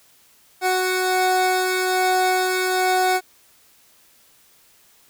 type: tone pair together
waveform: 25% pulse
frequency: 369.9 / 741 Hz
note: F#4 / F#5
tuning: 0 / +2 cents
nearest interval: octave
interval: 1202 cents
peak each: -17 dBFS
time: 0.61-3.21 s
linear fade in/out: 50 ms
effects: white hiss -55 dBFS RMS until 5.09 s